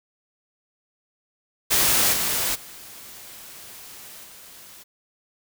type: noise with level steps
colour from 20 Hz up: white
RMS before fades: -19 / -24 / -42 / -45 dBFS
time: 1.7-4.84 s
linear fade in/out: 20 ms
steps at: 2.12 / 2.54 / 4.23 s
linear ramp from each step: 20 ms
effects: none